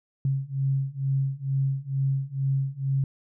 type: beating tone pair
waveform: sine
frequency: 134.8 / 137 Hz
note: C#3 / C#3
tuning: -48 / -20 cents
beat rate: 2.2 Hz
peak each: -27 / -26 dBFS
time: 0.25-3.04 s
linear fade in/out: 2 ms
effects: none